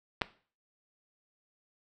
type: clicks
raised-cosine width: 0.3 ms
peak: -29 / -10 dBFS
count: 2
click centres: 0.213 / 0.218 s
effects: noise-tail reverb RT60 0.4 s tail -17 dB re dry